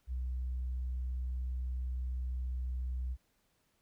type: tone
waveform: sine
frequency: 62.9 Hz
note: B1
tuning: 32 cents sharp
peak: -32 dBFS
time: 0.07-3.17 s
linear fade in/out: 50 ms
effects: tanh soft clip ceiling -31 dBFS + pink hiss -75 dBFS RMS until 3.81 s